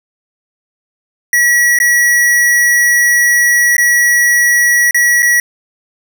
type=tone with dropouts; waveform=square; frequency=1928 Hz; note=B6; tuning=42 cents flat; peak=-8 dBFS; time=1.33-5.4 s; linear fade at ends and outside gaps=2 ms; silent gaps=1.788-1.801 / 3.767-3.781 / 4.91-4.945 / 5.223-5.228 s; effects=none